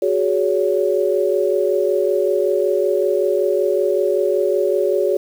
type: chord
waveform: sine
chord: F# suspended second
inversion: none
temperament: equal with one note detuned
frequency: 370 / 415.3 / 564.4 Hz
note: F#4 / G#4 / C#5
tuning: 0 / 0 / +31 cents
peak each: -19 dBFS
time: 0.02-5.17 s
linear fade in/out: 5 ms
effects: 7-bit